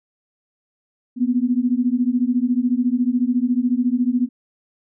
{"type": "beating tone pair", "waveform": "sine", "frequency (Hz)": [240, 254], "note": ["B3", "B3"], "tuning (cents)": [-49, 49], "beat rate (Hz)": 14, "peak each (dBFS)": -19, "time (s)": [1.16, 4.29], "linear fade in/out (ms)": 50, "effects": []}